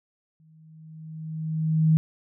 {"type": "tone with exponential growth", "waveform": "sine", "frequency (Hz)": 158.2, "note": "D#3", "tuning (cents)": 29, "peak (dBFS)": -14, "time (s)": [0.4, 1.97], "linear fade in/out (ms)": 0, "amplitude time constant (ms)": 340, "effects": []}